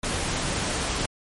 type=noise; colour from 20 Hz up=pink; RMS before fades=-27 dBFS; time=0.03-1.06 s; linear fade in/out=5 ms; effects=MP3 48 kbps